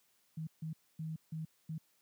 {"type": "tone bursts at uneven times", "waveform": "sine", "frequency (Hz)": 158.9, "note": "D#3", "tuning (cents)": 37, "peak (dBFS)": -37, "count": 5, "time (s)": [[0.37, 0.47], [0.62, 0.73], [0.99, 1.16], [1.32, 1.45], [1.69, 1.78]], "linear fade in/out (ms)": 5, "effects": ["white hiss -73 dBFS RMS until 2.01 s", "high-pass 100 Hz 12 dB/octave"]}